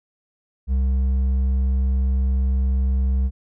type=tone with hard clipping; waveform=sine; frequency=65.7 Hz; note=C2; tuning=8 cents sharp; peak=-18 dBFS; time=0.67-3.31 s; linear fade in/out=50 ms; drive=4 dB; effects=none